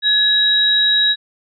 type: tone pair together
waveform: sine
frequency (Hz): 1691 / 3838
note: G#6 / A#7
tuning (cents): +31 / +50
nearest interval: octave + major second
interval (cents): 1419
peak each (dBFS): -19 / -12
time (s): 0.02-1.16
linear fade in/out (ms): 50
effects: none